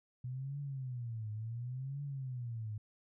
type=tone with vibrato; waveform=sine; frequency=123.47 Hz; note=B2; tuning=in tune; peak=-38 dBFS; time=0.24-2.78 s; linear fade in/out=5 ms; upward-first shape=triangle; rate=0.7 Hz; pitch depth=270 cents each way; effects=none